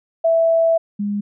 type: tone pair in turn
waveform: sine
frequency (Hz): 659.3 / 204.5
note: E5 / G#3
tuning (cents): 0 / -26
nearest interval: octave + minor sixth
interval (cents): 2026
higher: first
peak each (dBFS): -12 / -19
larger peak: first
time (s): 0.24-0.78 / 0.99-1.21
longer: first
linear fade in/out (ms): 10
effects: none